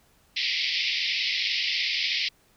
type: band-pass noise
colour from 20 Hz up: pink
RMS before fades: -27 dBFS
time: 0.36-2.29 s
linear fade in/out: 10 ms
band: 2000 to 5300 Hz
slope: 96 dB/octave
effects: pink hiss -62 dBFS RMS until 2.56 s